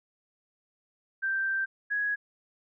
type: tone pair in turn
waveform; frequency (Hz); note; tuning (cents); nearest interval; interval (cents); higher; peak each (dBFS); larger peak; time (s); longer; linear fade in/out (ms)
sine; 1568 / 1666; G6 / G#6; 0 / +5; minor second; 105; second; -26; neither; 1.22-1.66 / 1.9-2.16; first; 20
effects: none